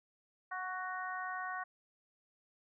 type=harmonic tone with a mistuned harmonic; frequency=371.4 Hz; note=F#4; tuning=7 cents sharp; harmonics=2 / 3 / 4 / 5; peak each=-43 / -42 / -43 / -45 dBFS; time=0.51-1.64 s; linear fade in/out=10 ms; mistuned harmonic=2; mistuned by=-16 cents; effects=none